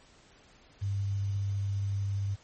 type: tone with quantisation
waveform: sine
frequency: 99.4 Hz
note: G2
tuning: 25 cents sharp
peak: -28 dBFS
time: 0.81-2.36 s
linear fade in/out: 20 ms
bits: 9
effects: pink hiss -59 dBFS RMS until 2.43 s + MP3 32 kbps